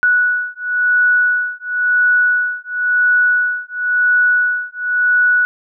sine beating tone pair, 1472 / 1472.96 Hz, F#6 / F#6, -9 / -8 cents, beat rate 0.96 Hz, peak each -15 dBFS, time 0.03-5.45 s, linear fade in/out 0 ms, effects none

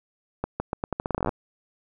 accelerating click train, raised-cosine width 1 ms, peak -12 dBFS, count 17, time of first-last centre 0.44-1.292 s, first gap 160 ms, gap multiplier 0.82, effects none

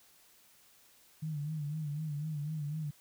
sine tone with vibrato, 151 Hz, D3, 48 cents sharp, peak -34 dBFS, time 1.22-2.91 s, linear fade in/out 10 ms, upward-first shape sine, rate 4 Hz, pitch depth 81 cents each way, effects white hiss -63 dBFS RMS until 3 s

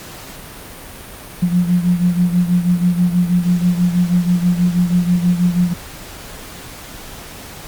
sine beating tone pair, 175.7 / 181.9 Hz, F3 / F#3, +11 / -29 cents, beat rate 6.2 Hz, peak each -13 / -18 dBFS, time 1.42-5.74 s, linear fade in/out 10 ms, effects pink hiss -34 dBFS RMS until 7.67 s + Opus 48 kbps

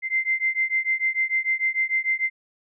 sine beating tone pair, 2079 / 2085.7 Hz, C7 / C7, -12 / -6 cents, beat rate 6.7 Hz, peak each -24 dBFS, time 0.02-2.3 s, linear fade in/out 50 ms, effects none

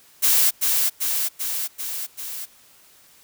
blue noise with echo, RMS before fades -17 dBFS, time 0.22-0.51 s, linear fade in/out 20 ms, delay 390 ms, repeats 5, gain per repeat -3 dB, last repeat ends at 2.46 s, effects white hiss -53 dBFS RMS until 3.23 s

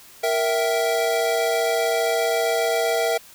square chord, E diminished, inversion second, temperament equal with one note detuned, 466.2 / 659.3 / 774.5 Hz, Bb4 / E5 / G5, 0 / 0 / -21 cents, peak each -24 / -23 / -28 dBFS, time 0.23-3.18 s, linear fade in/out 10 ms, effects white hiss -47 dBFS RMS until 3.34 s

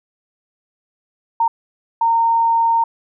sine tone bursts at uneven times, 919 Hz, A#5, 25 cents flat, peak -12 dBFS, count 2, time 1.4-1.48 / 2.01-2.84 s, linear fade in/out 5 ms, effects none

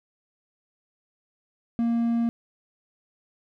triangle tone, 233.1 Hz, A#3, in tune, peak -19 dBFS, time 1.79-2.29 s, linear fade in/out 0 ms, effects none

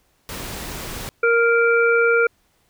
pink noise, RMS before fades -31 dBFS, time 0.29-1.09 s, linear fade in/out 0 ms
harmonic tone, 466.2 Hz, A#4, in tune, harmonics 1 / 3 / 5, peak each -16 / -17 / -24 dBFS, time 1.23-2.27 s, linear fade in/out 5 ms
effects pink hiss -63 dBFS RMS until 2.69 s

